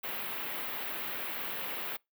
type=band-stop noise; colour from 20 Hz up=white; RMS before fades=-37 dBFS; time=0.03-1.97 s; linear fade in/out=10 ms; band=3200 to 15000 Hz; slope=24 dB/octave; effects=noise-tail reverb RT60 0.2 s tail -25 dB re dry + high-pass 200 Hz 12 dB/octave